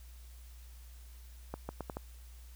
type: accelerating click train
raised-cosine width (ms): 1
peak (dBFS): -24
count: 5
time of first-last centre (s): 1.54-1.969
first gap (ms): 150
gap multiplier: 0.78
effects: added 60 Hz sine -49 dBFS peak until 2.55 s + white hiss -62 dBFS RMS until 2.55 s